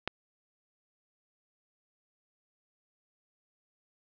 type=click; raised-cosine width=0.3 ms; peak=-14 dBFS; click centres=0.076 s; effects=low-pass 5000 Hz 12 dB/octave